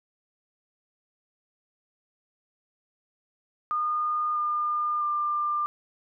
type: tone with pitch steps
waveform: sine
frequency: 1220 / 1206.7 / 1193.5 Hz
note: D#6 / D6 / D6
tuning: -34 / +47 / +28 cents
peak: -24 dBFS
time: 3.71-5.66 s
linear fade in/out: 0 ms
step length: 650 ms
effects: none